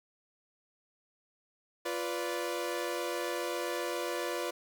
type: chord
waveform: sawtooth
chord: B diminished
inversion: second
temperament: equal with one note detuned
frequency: 349.2 / 493.9 / 581.3 Hz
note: F4 / B4 / D5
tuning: 0 / 0 / -18 cents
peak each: -33 / -33 / -34 dBFS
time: 1.85-4.51 s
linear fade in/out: 10 ms
effects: none